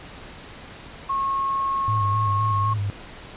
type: tone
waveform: sine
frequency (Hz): 1089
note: C#6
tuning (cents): -31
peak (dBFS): -21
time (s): 1.09-2.74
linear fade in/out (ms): 10
type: tone with vibrato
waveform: sine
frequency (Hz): 104.1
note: G#2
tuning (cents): +5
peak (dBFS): -22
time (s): 1.88-2.9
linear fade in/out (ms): 0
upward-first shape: square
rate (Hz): 3.9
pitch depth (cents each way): 54
effects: pink hiss -41 dBFS RMS until 3.36 s + resampled to 8000 Hz